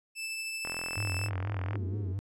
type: tone with tremolo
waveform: sawtooth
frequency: 2637 Hz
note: E7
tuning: in tune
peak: -30 dBFS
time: 0.15-1.3 s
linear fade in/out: 50 ms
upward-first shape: triangle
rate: 13 Hz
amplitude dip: 25%
type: click train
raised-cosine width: 0.5 ms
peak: -23 dBFS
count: 48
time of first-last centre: 0.65-1.756 s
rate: 42.5 Hz
type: tone with vibrato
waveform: triangle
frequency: 98.1 Hz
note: G2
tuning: 2 cents sharp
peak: -29 dBFS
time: 0.97-2.19 s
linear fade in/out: 0 ms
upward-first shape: sine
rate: 4.2 Hz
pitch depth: 110 cents each way
type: band-pass noise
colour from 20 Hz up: white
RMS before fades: -43 dBFS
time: 1.72-2.14 s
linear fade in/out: 20 ms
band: 170 to 420 Hz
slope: 96 dB/octave
effects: low-pass 12000 Hz 12 dB/octave